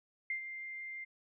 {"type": "tone with ADSR envelope", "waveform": "sine", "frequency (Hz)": 2098, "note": "C7", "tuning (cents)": 4, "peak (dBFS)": -32, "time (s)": [0.3, 1.05], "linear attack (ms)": 3, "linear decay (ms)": 100, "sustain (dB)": -9, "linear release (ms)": 16, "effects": []}